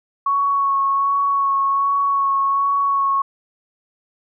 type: tone with vibrato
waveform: sine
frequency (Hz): 1108.7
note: C#6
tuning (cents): 0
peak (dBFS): -15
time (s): 0.26-3.22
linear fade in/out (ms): 5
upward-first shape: sine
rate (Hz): 1.3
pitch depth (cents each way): 16
effects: none